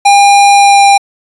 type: tone with pitch glide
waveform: square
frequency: 805 to 799 Hz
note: G5 to G5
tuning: +46 to +33 cents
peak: -3 dBFS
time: 0.05-0.98 s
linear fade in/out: 10 ms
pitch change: -13 cents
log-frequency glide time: 0.54-0.85 s
effects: resampled to 24000 Hz